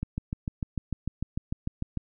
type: click train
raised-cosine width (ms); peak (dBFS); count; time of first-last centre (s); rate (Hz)
5; -17; 14; 0.03-1.973; 6.69
effects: none